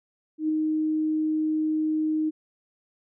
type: tone with ADSR envelope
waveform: sine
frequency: 311.1 Hz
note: D#4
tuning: in tune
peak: -20 dBFS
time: 0.38-2.31 s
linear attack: 110 ms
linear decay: 4 ms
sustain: -2 dB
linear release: 26 ms
effects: none